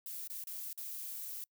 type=noise with dropouts; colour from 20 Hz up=violet; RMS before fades=-43 dBFS; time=0.06-1.44 s; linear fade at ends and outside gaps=2 ms; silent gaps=0.275-0.299 / 0.439-0.47 / 0.73-0.776 s; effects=noise-tail reverb RT60 0.1 s tail -26 dB re dry